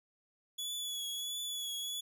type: tone with vibrato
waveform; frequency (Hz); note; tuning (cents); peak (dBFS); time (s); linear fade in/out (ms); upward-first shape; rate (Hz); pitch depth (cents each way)
sawtooth; 3400; G#7; +40; -34; 0.58-2.01; 10; triangle; 1.5; 36
effects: none